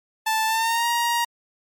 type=tone with pitch glide; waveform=sawtooth; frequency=880 to 943.2 Hz; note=A5 to A#5; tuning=0 to +20 cents; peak=-16 dBFS; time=0.26-1.25 s; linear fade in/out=10 ms; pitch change=+120 cents; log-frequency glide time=0.46-0.87 s; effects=MP3 96 kbps